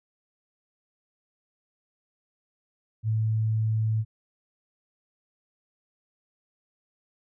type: tone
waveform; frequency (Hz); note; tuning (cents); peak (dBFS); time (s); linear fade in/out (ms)
sine; 110; A2; 0; -22; 3.03-4.05; 50
effects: none